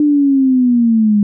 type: linear sweep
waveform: sine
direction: down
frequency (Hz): 300 to 202.7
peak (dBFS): -8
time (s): 0-1.23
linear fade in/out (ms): 2
effects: none